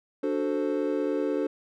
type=chord; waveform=triangle; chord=D dominant seventh; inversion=none; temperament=equal; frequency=293.7 / 370 / 440 / 523.3 Hz; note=D4 / F#4 / A4 / C5; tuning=0 / 0 / 0 / 0 cents; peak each=-27 / -30 / -28 / -30 dBFS; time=0.23-1.47 s; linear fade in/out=5 ms; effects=none